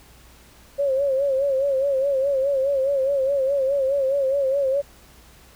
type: tone with vibrato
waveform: sine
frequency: 546 Hz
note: C#5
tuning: 26 cents flat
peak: -18 dBFS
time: 0.78-4.82 s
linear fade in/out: 20 ms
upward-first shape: sine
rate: 4.8 Hz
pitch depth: 73 cents each way
effects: added 60 Hz sine -53 dBFS peak until 5.55 s + pink hiss -51 dBFS RMS until 5.55 s